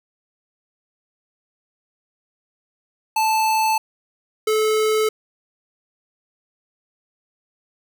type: tone pair in turn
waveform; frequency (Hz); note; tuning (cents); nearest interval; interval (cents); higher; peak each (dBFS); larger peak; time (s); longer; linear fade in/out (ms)
square; 877 / 433.3; A5 / A4; -6 / -27; octave; 1221; first; -17; neither; 3.16-3.78 / 4.47-5.09; neither; 5
effects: none